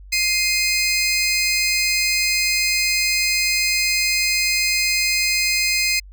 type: tone pair together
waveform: 20% pulse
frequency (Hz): 2100 / 2497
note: C7 / D#7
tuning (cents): +6 / +6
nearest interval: minor third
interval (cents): 300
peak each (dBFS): -15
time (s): 0.12-6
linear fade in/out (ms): 10
effects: added 48 Hz sine -38 dBFS peak until 6.12 s